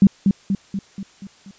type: tone with echo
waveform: sine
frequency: 196 Hz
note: G3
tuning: in tune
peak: -6 dBFS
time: 0.02-0.07 s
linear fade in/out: 2 ms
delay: 240 ms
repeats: 6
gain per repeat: -5 dB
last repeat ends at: 1.51 s
effects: white hiss -51 dBFS RMS until 1.58 s + resampled to 16000 Hz